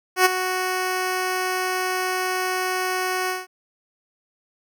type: tone with ADSR envelope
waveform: 10% pulse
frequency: 369.8 Hz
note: F#4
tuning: 1 cent flat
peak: -3 dBFS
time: 0.16-3.47 s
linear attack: 94 ms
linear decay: 19 ms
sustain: -11 dB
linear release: 180 ms
effects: none